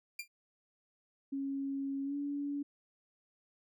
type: tone with exponential decay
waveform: sawtooth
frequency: 2384 Hz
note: D7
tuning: 25 cents sharp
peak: -32 dBFS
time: 0.19-0.28 s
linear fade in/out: 5 ms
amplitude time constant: 19 ms
type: tone with pitch glide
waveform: sine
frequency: 274.7 to 285.5 Hz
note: C#4 to D4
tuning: -16 to -49 cents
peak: -34 dBFS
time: 1.32-2.63 s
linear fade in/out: 10 ms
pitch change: +67 cents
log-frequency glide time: 2.04-2.15 s
effects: none